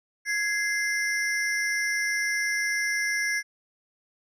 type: ring-modulated tone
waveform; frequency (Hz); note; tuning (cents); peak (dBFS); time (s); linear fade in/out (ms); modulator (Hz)
square; 1875; A#6; +10; -22; 0.25-3.43; 50; 208
effects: low-pass 10000 Hz 12 dB/octave